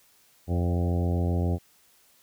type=harmonic tone with a mistuned harmonic; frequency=87.31 Hz; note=F2; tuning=in tune; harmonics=1 / 2 / 3 / 4 / 5 / 6 / 7 / 8 / 9; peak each=-24 / -30 / -34 / -36 / -38 / -40 / -41 / -42 / -43 dBFS; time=0.47-1.59 s; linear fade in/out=50 ms; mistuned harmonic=7; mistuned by=-18 cents; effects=white hiss -61 dBFS RMS until 2.22 s